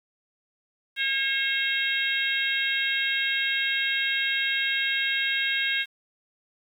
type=harmonic tone; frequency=540 Hz; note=C#5; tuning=45 cents flat; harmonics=3 / 4 / 5 / 6 / 7; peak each=-28 / -29 / -30 / -31 / -31 dBFS; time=0.96-5.86 s; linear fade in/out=50 ms; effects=9-bit